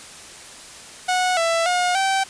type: tone with pitch steps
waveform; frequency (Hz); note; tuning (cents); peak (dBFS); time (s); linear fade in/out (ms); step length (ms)
sawtooth; 733 / 665 / 718 / 774; F#5 / E5 / F5 / G5; -16 / +15 / +48 / -22; -14; 1.08-2.24; 10; 290
effects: white hiss -40 dBFS RMS until 2.29 s + resampled to 22050 Hz